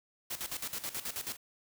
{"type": "noise with tremolo", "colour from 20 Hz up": "white", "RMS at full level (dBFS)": -37, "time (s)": [0.3, 1.37], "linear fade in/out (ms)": 10, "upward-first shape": "square", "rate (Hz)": 9.3, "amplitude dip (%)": 75, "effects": []}